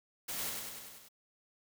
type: noise with echo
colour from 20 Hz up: white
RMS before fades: -39 dBFS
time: 0.28-0.5 s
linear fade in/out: 10 ms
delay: 98 ms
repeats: 6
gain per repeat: -3 dB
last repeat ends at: 1.088 s
effects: none